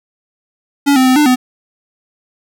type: tone with pitch steps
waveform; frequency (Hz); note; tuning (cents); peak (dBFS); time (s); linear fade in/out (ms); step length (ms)
square; 282.9 / 259.1 / 257.1 / 298.1 / 252.9; C#4 / C4 / C4 / D4 / B3; +35 / -17 / -30 / +26 / +41; -8; 0.86-1.36; 20; 100
effects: none